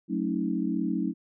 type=chord; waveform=sine; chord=D# half-diminished seventh; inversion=first; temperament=equal with one note detuned; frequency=185 / 220 / 277.2 / 319.3 Hz; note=F#3 / A3 / C#4 / D#4; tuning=0 / 0 / 0 / +45 cents; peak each=-31 dBFS; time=0.08-1.14 s; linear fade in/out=50 ms; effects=none